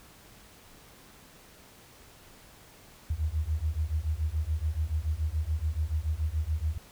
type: beating tone pair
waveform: sine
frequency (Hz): 74.4 / 81.4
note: D2 / E2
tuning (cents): +23 / -21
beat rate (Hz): 7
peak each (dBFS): -30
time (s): 3.1-6.78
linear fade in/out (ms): 5
effects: pink hiss -54 dBFS RMS until 6.91 s